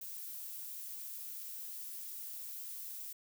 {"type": "noise", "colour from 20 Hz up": "violet", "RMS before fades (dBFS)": -45, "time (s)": [0.01, 3.13], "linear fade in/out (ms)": 5, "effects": []}